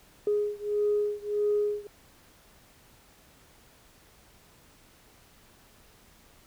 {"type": "beating tone pair", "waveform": "sine", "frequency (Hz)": [414.9, 416.5], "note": ["G#4", "G#4"], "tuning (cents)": [-2, 5], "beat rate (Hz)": 1.6, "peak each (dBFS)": [-27, -28], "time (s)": [0.27, 1.87], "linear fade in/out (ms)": 2, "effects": ["tanh soft clip ceiling -17 dBFS", "pink hiss -58 dBFS RMS until 6.46 s"]}